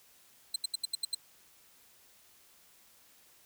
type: tone bursts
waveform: 30% pulse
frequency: 4100 Hz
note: C8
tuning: 36 cents flat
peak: -26 dBFS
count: 7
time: 0.54-1.148 s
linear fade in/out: 5 ms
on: 20 ms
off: 78 ms
effects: white hiss -62 dBFS RMS until 3.45 s